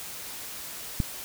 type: click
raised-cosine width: 5 ms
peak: -12 dBFS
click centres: 1.002 s
effects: white hiss -39 dBFS RMS until 1.24 s